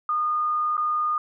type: tone with dropouts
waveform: sine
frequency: 1223 Hz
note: D#6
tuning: 30 cents flat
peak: -21 dBFS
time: 0.09-1.18 s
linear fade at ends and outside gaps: 2 ms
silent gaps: 0.769-0.778 s
effects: none